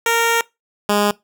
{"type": "tone pair in turn", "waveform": "10% pulse", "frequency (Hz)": [462.7, 206.1], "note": ["A#4", "G#3"], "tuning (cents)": [-13, -13], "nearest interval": "octave + major second", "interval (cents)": 1400, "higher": "first", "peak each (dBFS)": -6, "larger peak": "neither", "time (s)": [[0.06, 0.41], [0.89, 1.11]], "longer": "first", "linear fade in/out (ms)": 2, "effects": ["noise-tail reverb RT60 0.2 s tail -22 dB re dry"]}